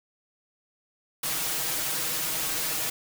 white noise with comb filter, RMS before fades -29 dBFS, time 1.23-2.9 s, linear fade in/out 5 ms, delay 6.3 ms, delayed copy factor +0.85, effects none

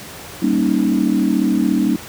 sine chord, Eb dominant seventh, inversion first, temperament equal, 196 / 233.1 / 277.2 / 311.1 Hz, G3 / Bb3 / Db4 / Eb4, 0 / 0 / 0 / 0 cents, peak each -19 dBFS, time 0.42-1.96 s, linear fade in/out 5 ms, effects pink hiss -34 dBFS RMS until 2.08 s + high-pass 80 Hz 12 dB/octave

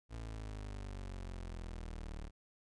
30% pulse exponential sweep, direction down, 57.1 to 36.71 Hz, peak -40 dBFS, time 0.09-2.31 s, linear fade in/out 50 ms, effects resampled to 22050 Hz

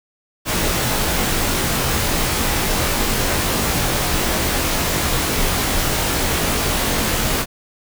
pink noise with comb filter, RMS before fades -19 dBFS, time 0.45-7.46 s, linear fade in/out 50 ms, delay 20 ms, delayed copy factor -0.85, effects none

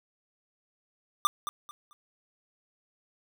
square tone with echo, 1190 Hz, D6, 22 cents sharp, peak -21 dBFS, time 1.25-1.27 s, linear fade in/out 0 ms, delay 220 ms, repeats 3, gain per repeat -11 dB, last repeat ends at 1.93 s, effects none

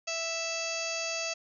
harmonic tone, 659.3 Hz, E5, in tune, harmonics 1 / 2 / 3 / 4 / 5 / 6 / 7 / 8 / 9 / 10, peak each -37 / -44 / -46 / -36 / -46 / -48 / -39 / -43 / -43 / -39 dBFS, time 0.07-1.34 s, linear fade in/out 10 ms, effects none

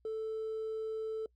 triangle tone with hard clipping, 440 Hz, A4, in tune, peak -34 dBFS, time 0.05-1.26 s, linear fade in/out 2 ms, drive 2 dB, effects noise-tail reverb RT60 0.1 s tail -25 dB re dry + added 60 Hz sine -68 dBFS peak until 1.35 s

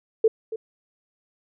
sine tone with echo, 443.8 Hz, A4, 15 cents sharp, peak -13 dBFS, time 0.24-0.28 s, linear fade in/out 5 ms, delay 280 ms, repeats 1, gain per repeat -14 dB, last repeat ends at 0.56 s, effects none

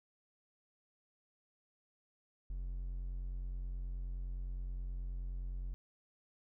triangle tone, 44.78 Hz, F1, 44 cents sharp, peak -36 dBFS, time 2.5-5.74 s, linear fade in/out 0 ms, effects none

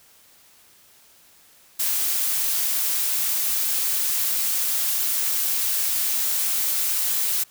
blue noise, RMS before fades -23 dBFS, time 1.79-7.44 s, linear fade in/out 10 ms, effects white hiss -54 dBFS RMS until 7.5 s

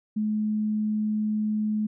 sine tone, 213.5 Hz, G#3, 48 cents sharp, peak -23 dBFS, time 0.16-1.87 s, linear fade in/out 10 ms, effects none

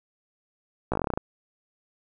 slowing click train, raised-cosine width 1 ms, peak -12 dBFS, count 11, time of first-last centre 0.92-1.175 s, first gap 16 ms, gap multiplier 1.1, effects none

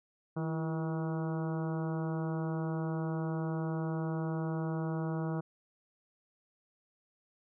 harmonic tone with a mistuned harmonic, 160 Hz, D#3, 49 cents sharp, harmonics 1 / 2 / 3 / 4 / 5 / 6 / 7 / 8 / 9, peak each -33 / -39 / -43 / -45 / -47 / -49 / -50 / -51 / -52 dBFS, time 0.36-5.41 s, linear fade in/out 10 ms, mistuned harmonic 2, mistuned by +54 cents, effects none

